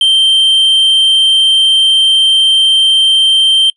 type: tone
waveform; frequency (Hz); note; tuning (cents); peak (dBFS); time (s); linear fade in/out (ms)
triangle; 3136; G7; 0; -4; 0.01-3.7; 2
effects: noise-tail reverb RT60 0.1 s tail -24 dB re dry + resampled to 24000 Hz